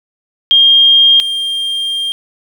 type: tone pair in turn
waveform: sine / triangle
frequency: 3218 / 3199 Hz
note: G7 / G7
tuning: +45 / +34 cents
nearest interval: unison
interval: 11 cents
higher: first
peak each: -4 / -13 dBFS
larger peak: first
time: 0.51-1.2 / 1.2-2.12 s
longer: second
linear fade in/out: 0 ms
effects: 7-bit